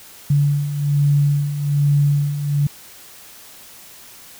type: beating tone pair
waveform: sine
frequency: 143 / 144.2 Hz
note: D3 / D3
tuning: -46 / -31 cents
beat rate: 1.2 Hz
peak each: -21 / -15 dBFS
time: 0.3-2.67 s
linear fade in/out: 5 ms
effects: white hiss -42 dBFS RMS until 4.39 s